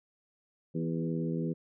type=harmonic tone with a mistuned harmonic; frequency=82.41 Hz; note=E2; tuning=in tune; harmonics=2 / 3 / 4 / 5 / 6; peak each=-32 / -36 / -38 / -40 / -42 dBFS; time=0.74-1.54 s; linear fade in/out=20 ms; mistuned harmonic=5; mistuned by=-21 cents; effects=none